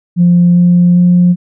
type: tone with pitch steps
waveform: sine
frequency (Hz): 174.8 / 175.9 / 177.3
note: F3 / F3 / F3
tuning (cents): +2 / +13 / +26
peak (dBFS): -3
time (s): 0.16-1.36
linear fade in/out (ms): 50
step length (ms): 400
effects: tanh soft clip ceiling 0 dBFS